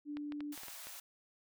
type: tone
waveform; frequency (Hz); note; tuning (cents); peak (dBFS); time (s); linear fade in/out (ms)
sine; 293.7; D4; 0; -39; 0.05-0.56; 50
type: clicks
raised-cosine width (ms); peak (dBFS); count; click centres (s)
0.3; -32; 7; 0.17 / 0.322 / 0.406 / 0.577 / 0.634 / 0.683 / 0.87
type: high-pass noise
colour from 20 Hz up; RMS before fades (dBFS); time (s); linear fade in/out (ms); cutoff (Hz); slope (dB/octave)
white; -49; 0.52-1; 5; 580; 48
effects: none